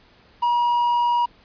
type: tone with quantisation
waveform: triangle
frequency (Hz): 958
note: A#5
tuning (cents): +47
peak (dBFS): -15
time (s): 0.42-1.26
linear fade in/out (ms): 10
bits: 7
effects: pink hiss -54 dBFS RMS until 1.44 s + resampled to 11025 Hz